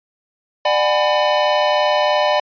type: chord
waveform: square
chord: G# half-diminished seventh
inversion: second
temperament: just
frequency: 598 / 747.5 / 830.6 / 996.7 Hz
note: D5 / F#5 / G#5 / B5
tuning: +31 / +17 / 0 / +16 cents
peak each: -17 / -22 / -23 / -22 dBFS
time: 0.65-2.4 s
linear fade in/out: 5 ms
effects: resampled to 11025 Hz